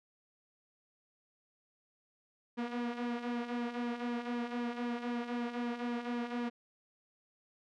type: tone with flanger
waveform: sawtooth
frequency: 240 Hz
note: B3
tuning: 49 cents flat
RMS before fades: -37 dBFS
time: 2.57-6.5 s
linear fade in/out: 20 ms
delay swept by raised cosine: 1.4 to 4.2 ms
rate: 3.9 Hz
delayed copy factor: -0.5
effects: low-pass 3000 Hz 12 dB/octave